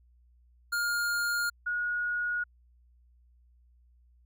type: tone pair in turn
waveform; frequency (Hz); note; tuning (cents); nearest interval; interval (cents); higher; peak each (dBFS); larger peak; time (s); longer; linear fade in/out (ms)
square / sine; 1414 / 1447.9; F6 / F#6; +21 / -38; unison; 41; second; -28; neither; 0.72-1.5 / 1.66-2.44; neither; 10
effects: added 60 Hz sine -59 dBFS peak until 4.25 s